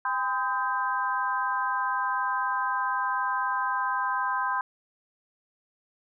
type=tone cluster; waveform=sine; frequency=802 / 1019 / 1261 / 1574 Hz; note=G5 / C6 / D#6 / G6; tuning=+39 / -46 / +23 / +7 cents; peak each=-34 / -27 / -34 / -31 dBFS; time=0.05-4.61 s; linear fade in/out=2 ms; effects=none